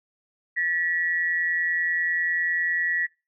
sine tone pair together, 1760 / 1930.1 Hz, A6 / B6, 0 / -40 cents, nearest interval major second, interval 160 cents, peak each -28 / -23 dBFS, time 0.56-3.07 s, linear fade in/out 20 ms, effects noise-tail reverb RT60 0.3 s tail -26 dB re dry

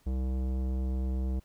sine tone with tanh clipping, 64.6 Hz, C2, 21 cents flat, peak -30 dBFS, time 0.06-1.4 s, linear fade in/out 10 ms, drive 16 dB, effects pink hiss -66 dBFS RMS until 1.44 s

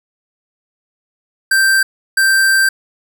square tone pair in turn, 1568 / 1568 Hz, G6 / G6, 0 / 0 cents, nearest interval unison, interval 0 cents, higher neither, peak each -10 dBFS, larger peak neither, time 1.51-1.83 / 2.17-2.69 s, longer second, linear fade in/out 5 ms, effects none

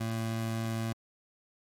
25% pulse tone, 113 Hz, A2, 47 cents sharp, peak -27 dBFS, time 0-0.93 s, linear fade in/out 10 ms, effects MP3 64 kbps

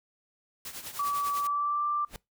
white noise with tremolo, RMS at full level -38 dBFS, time 0.65-1.47 s, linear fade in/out 2 ms, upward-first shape triangle, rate 10 Hz, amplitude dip 75%
sine tone with pitch glide, 1149 to 1179.9 Hz, D6 to D6, -38 to +8 cents, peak -26 dBFS, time 0.99-2.05 s, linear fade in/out 5 ms, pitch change +46 cents, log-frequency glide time 1.36-1.85 s
pink noise with exponential growth, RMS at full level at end -37 dBFS, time 2.05-2.16 s, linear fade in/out 1 ms, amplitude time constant 23 ms
effects noise-tail reverb RT60 0.2 s tail -23 dB re dry

